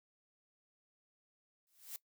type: noise with exponential growth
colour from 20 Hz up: blue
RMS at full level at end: -42 dBFS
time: 1.67-1.96 s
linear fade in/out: 0 ms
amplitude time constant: 63 ms
effects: noise-tail reverb RT60 0.1 s tail -19 dB re dry